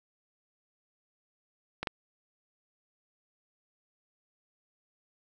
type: clicks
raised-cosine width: 0.3 ms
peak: -17 / -14 dBFS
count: 2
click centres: 1.83 / 1.872 s
effects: none